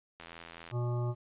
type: click train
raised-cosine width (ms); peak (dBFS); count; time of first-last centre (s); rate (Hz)
0.3; -30; 44; 0.2-0.713; 83.9
type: harmonic tone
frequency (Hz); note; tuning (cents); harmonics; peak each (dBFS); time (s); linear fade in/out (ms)
121.1; B2; -34; 1 / 3 / 5 / 7 / 9 / 10; -30 / -40 / -44 / -47 / -49 / -50; 0.71-1.15; 50
effects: resampled to 8000 Hz + 12-bit